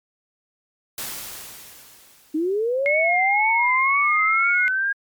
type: noise with exponential decay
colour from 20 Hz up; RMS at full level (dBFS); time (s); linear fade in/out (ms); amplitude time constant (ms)
white; -29; 0.98-3.01; 1; 440
type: linear sweep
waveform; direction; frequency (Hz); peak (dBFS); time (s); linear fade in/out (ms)
sine; up; 298.4 to 1631; -19; 2.34-4.93; 10
type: tone with vibrato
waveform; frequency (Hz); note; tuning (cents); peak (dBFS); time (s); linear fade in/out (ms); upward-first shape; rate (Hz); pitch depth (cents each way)
sine; 2153; C7; +49; -18; 2.86-4.68; 0; triangle; 2; 62
effects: MP3 96 kbps